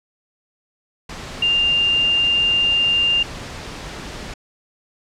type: tone in noise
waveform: sine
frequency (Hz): 2798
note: F7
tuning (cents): +3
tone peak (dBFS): -14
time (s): 1.42-3.23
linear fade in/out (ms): 5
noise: pink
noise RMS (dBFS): -32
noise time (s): 1.09-4.34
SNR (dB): +15
effects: low-pass 6000 Hz 12 dB/octave